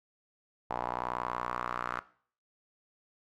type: tone with band-pass filter sweep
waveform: sawtooth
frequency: 60.9 Hz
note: B1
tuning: 24 cents flat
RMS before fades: -36 dBFS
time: 0.7-2 s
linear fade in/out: 5 ms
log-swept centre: 860 to 1300 Hz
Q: 3.7
effects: noise-tail reverb RT60 0.5 s tail -18 dB re dry + AAC 64 kbps